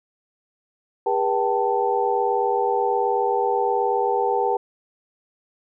sine tone cluster, 404.2 / 482.9 / 775 / 883 Hz, G#4 / B4 / G5 / A5, -47 / -39 / -20 / +6 cents, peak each -24 dBFS, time 1.06-4.57 s, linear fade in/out 5 ms, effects none

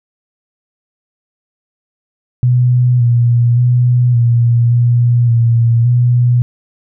sine tone with pitch steps, 124 / 119.4 / 123.1 / 118.4 / 120.3 / 116.6 / 122.1 Hz, B2 / A#2 / B2 / A#2 / B2 / A#2 / B2, +7 / +42 / -5 / +27 / -45 / +1 / -19 cents, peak -7 dBFS, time 2.43-6.42 s, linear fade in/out 0 ms, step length 570 ms, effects none

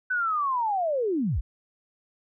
sine linear sweep, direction down, 1522 to 32.7 Hz, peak -23 dBFS, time 0.1-1.41 s, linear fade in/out 10 ms, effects none

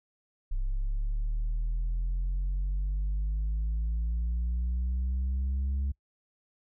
sine linear sweep, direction up, 32.12 to 69 Hz, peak -24 dBFS, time 0.51-5.92 s, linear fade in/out 10 ms, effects noise-tail reverb RT60 0.1 s tail -25 dB re dry + tanh soft clip ceiling -26 dBFS

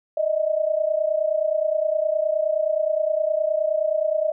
sine tone pair together, 607.4 / 637 Hz, D#5 / D#5, -42 / +41 cents, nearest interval minor second, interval 83 cents, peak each -22 / -22 dBFS, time 0.17-4.32 s, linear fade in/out 5 ms, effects none

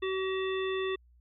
harmonic tone with a mistuned harmonic, 380 Hz, F#4, 46 cents sharp, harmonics 1 / 3 / 5 / 7 / 9, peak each -30 / -40 / -40 / -43 / -42 dBFS, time 0.02-0.96 s, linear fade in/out 10 ms, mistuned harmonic 9, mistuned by +50 cents, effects added 60 Hz sine -58 dBFS peak until 1.2 s

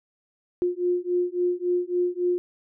sine beating tone pair, 354.1 / 357.7 Hz, F4 / F4, +24 / +41 cents, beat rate 3.6 Hz, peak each -25 dBFS, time 0.62-2.38 s, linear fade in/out 0 ms, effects none

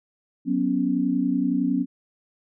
sine chord, F# suspended fourth, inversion none, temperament just, 185 / 246.7 / 277.5 Hz, F#3 / B3 / C#4, 0 / -2 / +2 cents, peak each -27 / -24 / -23 dBFS, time 0.45-1.86 s, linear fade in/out 50 ms, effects none

